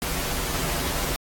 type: noise with comb filter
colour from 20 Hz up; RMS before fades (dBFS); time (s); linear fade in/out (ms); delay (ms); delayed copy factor
pink; -27; 0.02-1.16; 0; 9.4; -0.8
effects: AAC 64 kbps